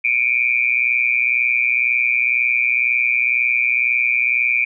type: tone with amplitude modulation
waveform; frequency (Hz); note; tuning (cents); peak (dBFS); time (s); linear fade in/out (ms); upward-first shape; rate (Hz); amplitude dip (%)
sine; 2365; D7; +12; -10; 0.04-4.65; 10; sine; 122; 100
effects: none